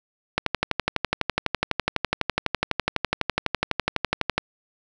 click train, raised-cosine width 0.3 ms, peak -4 dBFS, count 49, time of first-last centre 0.38-4.38 s, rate 12 Hz, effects none

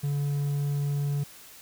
triangle tone, 143.2 Hz, D3, 43 cents flat, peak -23 dBFS, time 0.03-1.24 s, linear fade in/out 10 ms, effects white hiss -49 dBFS RMS until 1.61 s

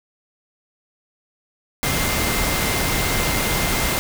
sine tone in noise, 2093 Hz, C7, in tune, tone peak -29 dBFS, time 1.83-3.99 s, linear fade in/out 0 ms, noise pink, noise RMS -21 dBFS, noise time 1.83-3.99 s, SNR -11 dB, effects none

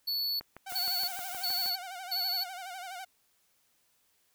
square tone bursts, 4435 Hz, C#8, in tune, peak -30 dBFS, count 4, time 0.07-2.44 s, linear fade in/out 10 ms, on 330 ms, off 350 ms
click train, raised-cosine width 0.5 ms, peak -30 dBFS, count 9, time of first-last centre 0.41-1.66 s, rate 6.4 Hz
sawtooth tone with vibrato, 740 Hz, F#5, in tune, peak -36 dBFS, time 0.66-3.05 s, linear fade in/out 10 ms, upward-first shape sine, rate 12 Hz, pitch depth 93 cents each way
blue noise, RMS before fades -41 dBFS, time 0.69-1.7 s, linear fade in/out 10 ms
effects white hiss -71 dBFS RMS until 4.34 s

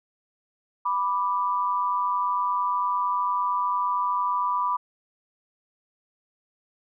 sine tone pair together, 987.8 / 1176.6 Hz, B5 / D6, 0 / +3 cents, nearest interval minor third, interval 303 cents, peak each -24 / -26 dBFS, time 0.85-4.77 s, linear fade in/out 10 ms, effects none

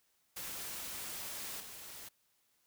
white noise with level steps, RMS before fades -43 / -49 dBFS, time 0.36-2.09 s, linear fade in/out 10 ms, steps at 1.6 s, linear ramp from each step 2 ms, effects white hiss -75 dBFS RMS until 2.66 s

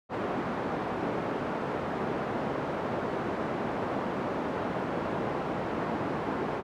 pink band-pass noise, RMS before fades -32 dBFS, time 0.09-6.63 s, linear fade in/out 50 ms, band 200 to 1100 Hz, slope 12 dB/octave, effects none

